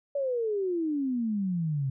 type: exponential sweep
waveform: sine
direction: down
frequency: 576 to 130.81 Hz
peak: -26 dBFS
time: 0.15-1.9 s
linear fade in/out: 5 ms
effects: none